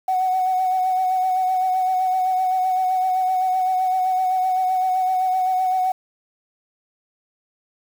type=tone with vibrato; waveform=sine; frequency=745 Hz; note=F#5; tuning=12 cents sharp; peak=-16 dBFS; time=0.08-5.92 s; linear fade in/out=5 ms; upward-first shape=sine; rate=7.8 Hz; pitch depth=23 cents each way; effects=tanh soft clip ceiling -13 dBFS + 7-bit